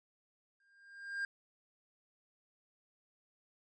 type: tone with exponential growth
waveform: triangle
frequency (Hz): 1603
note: G6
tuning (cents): +38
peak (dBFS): -31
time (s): 0.6-1.25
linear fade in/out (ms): 2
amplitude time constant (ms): 140
effects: resampled to 22050 Hz